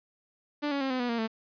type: tone with pitch steps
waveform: sawtooth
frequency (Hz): 293.7 / 280.4 / 267.8 / 255.7 / 244.1 / 233.1 / 222.6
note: D4 / C#4 / C4 / C4 / B3 / A#3 / A3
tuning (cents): 0 / +20 / +40 / -40 / -20 / 0 / +20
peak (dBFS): -24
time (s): 0.62-1.278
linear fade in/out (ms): 20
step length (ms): 94
effects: resampled to 11025 Hz + 10-bit